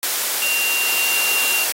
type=tone in noise; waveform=sine; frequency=2769 Hz; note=F7; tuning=15 cents flat; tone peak=-19 dBFS; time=0.42-1.64 s; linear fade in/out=0 ms; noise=white; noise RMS=-21 dBFS; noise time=0.03-1.72 s; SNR=-1 dB; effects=high-pass 400 Hz 12 dB/octave + AAC 48 kbps